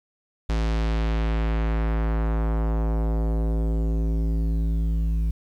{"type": "tone with low-pass filter sweep", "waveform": "square", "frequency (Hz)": 55, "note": "A1", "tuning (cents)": 0, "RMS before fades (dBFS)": -23, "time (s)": [0.49, 5.31], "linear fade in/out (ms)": 5, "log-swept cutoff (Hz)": [5600, 140], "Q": 0.98, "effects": ["9-bit"]}